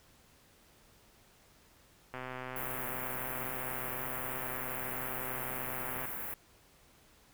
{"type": "click train", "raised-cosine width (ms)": 0.5, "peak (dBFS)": -26, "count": 502, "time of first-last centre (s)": [2.14, 6.054], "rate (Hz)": 128}
{"type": "band-stop noise", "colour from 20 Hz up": "white", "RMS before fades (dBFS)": -40, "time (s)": [2.56, 6.34], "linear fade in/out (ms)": 2, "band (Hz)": [2100, 12000], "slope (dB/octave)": 24}
{"effects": ["pink hiss -63 dBFS RMS until 7.33 s"]}